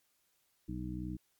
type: harmonic tone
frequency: 61.74 Hz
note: B1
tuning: in tune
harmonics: 1 / 2 / 3 / 4 / 5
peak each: -43 / -44 / -42 / -49 / -42 dBFS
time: 0.68-1.17 s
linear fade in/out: 10 ms
effects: white hiss -75 dBFS RMS until 1.39 s + MP3 96 kbps